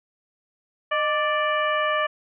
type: harmonic tone with a mistuned harmonic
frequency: 587.3 Hz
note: D5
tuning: in tune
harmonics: 1 / 2 / 3 / 4 / 5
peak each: -25 / -24 / -27 / -32 / -33 dBFS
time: 0.91-2.07 s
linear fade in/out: 10 ms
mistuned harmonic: 1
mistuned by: +75 cents
effects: none